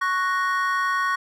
triangle chord, F# major, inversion second, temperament equal, 1108.7 / 1480 / 1864.7 Hz, C#6 / F#6 / A#6, 0 / 0 / 0 cents, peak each -21 / -25 / -25 dBFS, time 0.01-1.16 s, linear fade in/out 10 ms, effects none

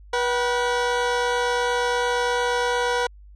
20% pulse tone pair together, 485.8 / 763 Hz, B4 / G5, -29 / -47 cents, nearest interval minor sixth, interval 782 cents, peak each -16 / -24 dBFS, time 0.13-3.07 s, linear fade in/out 5 ms, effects added 50 Hz sine -43 dBFS peak until 3.35 s + low-pass 6000 Hz 12 dB/octave

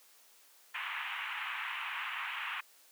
white band-pass noise, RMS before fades -39 dBFS, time 0.74-2.61 s, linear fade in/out 10 ms, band 880 to 2900 Hz, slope 48 dB/octave, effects white hiss -62 dBFS RMS until 2.91 s + high-pass 400 Hz 12 dB/octave

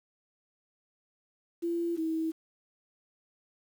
sine tone pair in turn, 340.2 / 321.7 Hz, F4 / E4, -45 / -42 cents, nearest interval minor second, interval 97 cents, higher first, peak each -28 dBFS, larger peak neither, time 1.62-1.97 / 1.97-2.32 s, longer neither, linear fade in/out 20 ms, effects 9-bit

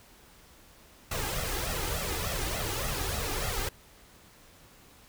pink noise with flanger, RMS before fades -32 dBFS, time 1.11-3.69 s, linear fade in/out 5 ms, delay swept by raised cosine 1.5 to 2.49 ms, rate 3.4 Hz, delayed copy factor +0.7, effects pink hiss -56 dBFS RMS until 5.08 s

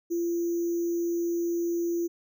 sine tone with sample-and-hold, 341.9 Hz, F4, 37 cents flat, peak -25 dBFS, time 0.1-2.08 s, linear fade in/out 20 ms, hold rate 6300 Hz, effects none

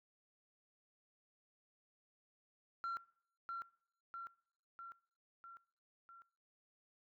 sine tone with echo, 1365 Hz, F6, 40 cents flat, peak -36 dBFS, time 2.84-2.97 s, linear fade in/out 0 ms, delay 650 ms, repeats 5, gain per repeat -4 dB, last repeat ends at 6.22 s, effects noise-tail reverb RT60 0.6 s tail -22 dB re dry + tanh soft clip ceiling -37 dBFS

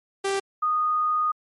sawtooth / sine tone pair in turn, 392 / 1235.6 Hz, G4 / D#6, 0 / -12 cents, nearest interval octave + minor sixth, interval 1988 cents, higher second, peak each -19 / -20 dBFS, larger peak first, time 0.24-0.4 / 0.62-1.32 s, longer second, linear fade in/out 10 ms, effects MP3 48 kbps

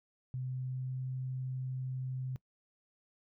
sine tone with pitch glide, 128.5 to 129.47 Hz, C3 to C3, -31 to -18 cents, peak -35 dBFS, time 0.34-2.36 s, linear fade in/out 0 ms, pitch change +13 cents, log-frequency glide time 0.5-1.03 s, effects noise-tail reverb RT60 0.1 s tail -21 dB re dry

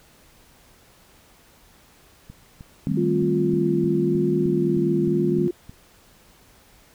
click train, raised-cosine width 5 ms, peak -27 dBFS, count 12, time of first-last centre 2.3-5.695 s, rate 3.24 Hz
sine chord, A half-diminished seventh, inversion second, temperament equal, 155.56 / 196 / 220 / 261.6 Hz, Eb3 / G3 / A3 / C4, 0 / 0 / 0 / 0 cents, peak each -25 / -25 / -29 / -27 dBFS, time 2.87-5.48 s, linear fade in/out 0 ms
sine tone with vibrato, 349.2 Hz, F4, in tune, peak -21 dBFS, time 2.97-5.51 s, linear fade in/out 5 ms, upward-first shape sine, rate 0.92 Hz, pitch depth 18 cents each way
effects pink hiss -54 dBFS RMS until 6.94 s

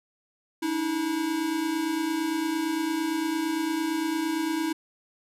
square tone pair together, 293.7 / 322.5 Hz, D4 / E4, 0 / -38 cents, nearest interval major second, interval 162 cents, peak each -33 / -27 dBFS, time 0.62-4.73 s, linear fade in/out 10 ms, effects resampled to 32000 Hz

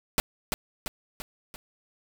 pink noise with echo, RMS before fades -23 dBFS, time 0.18-0.2 s, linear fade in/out 0 ms, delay 340 ms, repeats 4, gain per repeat -5 dB, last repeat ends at 1.56 s, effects none

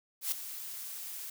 blue noise with ADSR envelope, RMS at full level -30 dBFS, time 0.21-1.3 s, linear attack 110 ms, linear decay 4 ms, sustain -12 dB, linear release 4 ms, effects none

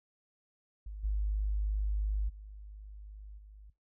sine tone with level steps, 51.4 Hz, G#1, 17 cents flat, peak -39 / -28 / -44 / -49 dBFS, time 0.86-3.7 s, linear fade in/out 5 ms, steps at 1.03 / 2.28 / 3.37 s, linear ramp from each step 20 ms, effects noise-tail reverb RT60 0.2 s tail -18 dB re dry

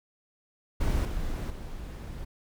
brown noise with level steps, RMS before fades -26 / -32 / -38 dBFS, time 0.8-2.25 s, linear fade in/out 10 ms, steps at 1.05 / 1.5 s, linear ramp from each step 2 ms, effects none

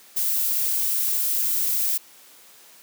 violet noise with high-pass filter sweep, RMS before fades -23 dBFS, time 0.16-1.98 s, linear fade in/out 10 ms, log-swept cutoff 310 to 1100 Hz, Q 0.91, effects white hiss -50 dBFS RMS until 2.82 s + high-pass 200 Hz 12 dB/octave

